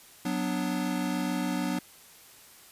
square chord, B minor, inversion second, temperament equal, 185 / 246.9 / 293.7 Hz, F#3 / B3 / D4, 0 / 0 / 0 cents, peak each -33 dBFS, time 0.25-1.79 s, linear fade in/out 5 ms, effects white hiss -53 dBFS RMS until 2.71 s + resampled to 32000 Hz

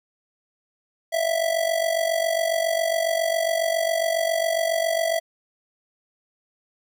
square tone with amplitude modulation, 659.3 Hz, E5, in tune, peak -18 dBFS, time 1.12-5.2 s, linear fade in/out 20 ms, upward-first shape sine, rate 47.3 Hz, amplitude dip 75%, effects none

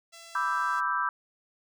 5% pulse tone, 671 Hz, E5, 31 cents sharp, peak -35 dBFS, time 0.12-0.81 s, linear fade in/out 20 ms
sine chord, E minor seventh, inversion second, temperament equal, 987.8 / 1174.7 / 1318.5 / 1568 Hz, B5 / D6 / E6 / G6, 0 / 0 / 0 / 0 cents, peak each -31 dBFS, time 0.35-1.09 s, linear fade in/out 2 ms
effects none

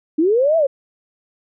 sine linear two-way sweep, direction up then down, 293.7 to 671 to 522 Hz, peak -12 dBFS, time 0.18-0.67 s, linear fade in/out 10 ms, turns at 0.57 s, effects none

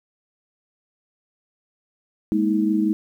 sine chord, Ab suspended second, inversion none, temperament equal with one note detuned, 207.7 / 233.1 / 318.2 Hz, Ab3 / Bb3 / Eb4, 0 / 0 / +39 cents, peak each -21 / -26 / -20 dBFS, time 2.32-2.93 s, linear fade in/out 0 ms, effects 9-bit

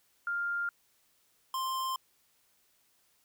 sine / square tone pair in turn, 1400 / 1048.8 Hz, F6 / C6, +4 / +4 cents, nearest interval perfect fourth, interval 500 cents, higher first, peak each -30 / -32 dBFS, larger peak first, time 0.27-0.69 / 1.54-1.96 s, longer neither, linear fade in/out 2 ms, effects white hiss -70 dBFS RMS until 3.24 s

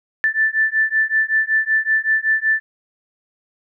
sine beating tone pair, 1760 / 1765.3 Hz, A6 / A6, 0 / +5 cents, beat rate 5.3 Hz, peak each -18 dBFS, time 0.24-2.6 s, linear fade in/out 0 ms, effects none

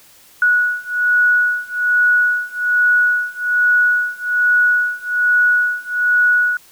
sine beating tone pair, 1464 / 1465.2 Hz, F#6 / F#6, -19 / -17 cents, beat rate 1.2 Hz, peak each -16 / -15 dBFS, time 0.42-6.57 s, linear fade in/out 2 ms, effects white hiss -47 dBFS RMS until 6.71 s

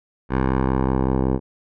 10% pulse tone with low-pass filter sweep, 65.41 Hz, C2, in tune, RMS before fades -20 dBFS, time 0.29-1.4 s, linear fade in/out 50 ms, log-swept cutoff 1500 to 630 Hz, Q 1.3, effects none

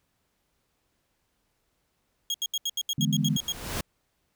30% pulse tone bursts, 3275 Hz, G#7, 25 cents flat, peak -23 dBFS, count 11, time 2.3-3.522 s, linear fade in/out 2 ms, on 42 ms, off 76 ms
sine chord, E dominant seventh, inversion third, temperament equal, 146.83 / 164.81 / 207.7 / 246.9 Hz, D3 / E3 / G#3 / B3, 0 / 0 / 0 / 0 cents, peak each -27 / -29 / -28 / -31 dBFS, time 2.98-3.37 s, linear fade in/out 5 ms
pink noise with exponential growth, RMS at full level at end -29 dBFS, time 3.02-3.81 s, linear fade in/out 5 ms, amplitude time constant 170 ms
effects pink hiss -74 dBFS RMS until 4.35 s

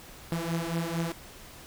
sawtooth beating tone pair, 164.81 / 169.21 Hz, E3 / E3, 0 / +46 cents, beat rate 4.4 Hz, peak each -28 dBFS, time 0.32-1.12 s, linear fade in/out 0 ms, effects pink hiss -48 dBFS RMS until 1.66 s

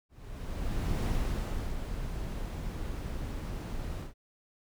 brown noise with ADSR envelope, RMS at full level -29 dBFS, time 0.09-4.14 s, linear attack 970 ms, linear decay 700 ms, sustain -7 dB, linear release 130 ms, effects none

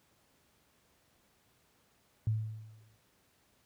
sine tone with exponential decay, 109.3 Hz, A2, 11 cents flat, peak -25 dBFS, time 2.27-2.96 s, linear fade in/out 0 ms, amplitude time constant 150 ms, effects pink hiss -70 dBFS RMS until 3.65 s + high-pass 60 Hz 12 dB/octave

